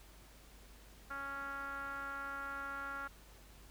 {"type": "tone with low-pass filter", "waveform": "5% pulse", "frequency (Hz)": 277.2, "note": "C#4", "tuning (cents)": 0, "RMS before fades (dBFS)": -43, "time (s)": [1.1, 3.08], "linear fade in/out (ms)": 10, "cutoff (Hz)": 1400, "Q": 5.8, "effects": ["added 50 Hz sine -58 dBFS peak until 3.7 s", "pink hiss -61 dBFS RMS until 3.7 s"]}